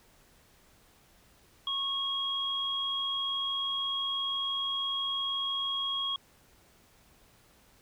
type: tone pair together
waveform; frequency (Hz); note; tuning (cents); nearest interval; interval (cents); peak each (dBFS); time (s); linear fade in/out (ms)
sine; 1097 / 3287; C#6 / G#7; -18 / -19; octave + perfect fifth; 1899; -37 / -30; 1.67-6.16; 2
effects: pink hiss -62 dBFS RMS until 7.81 s

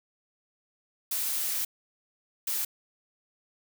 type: noise bursts at uneven times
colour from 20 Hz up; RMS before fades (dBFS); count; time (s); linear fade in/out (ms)
blue; -30; 2; 1.11-1.65 / 2.47-2.65; 5
effects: none

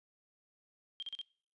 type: tone bursts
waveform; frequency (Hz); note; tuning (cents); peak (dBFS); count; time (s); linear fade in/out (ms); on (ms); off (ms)
sine; 3191; G7; +30; -38; 4; 1-1.214; 0; 25; 38
effects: noise-tail reverb RT60 0.5 s tail -23 dB re dry + resampled to 22050 Hz

